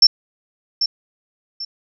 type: tone with echo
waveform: sine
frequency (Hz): 5380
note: E8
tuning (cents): +34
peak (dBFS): -5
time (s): 0.02-0.07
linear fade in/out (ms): 5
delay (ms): 790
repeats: 2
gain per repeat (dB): -10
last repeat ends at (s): 1.65
effects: none